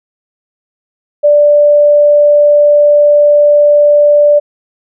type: tone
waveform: sine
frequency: 587.3 Hz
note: D5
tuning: in tune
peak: -3 dBFS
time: 1.23-4.4 s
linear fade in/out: 20 ms
effects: none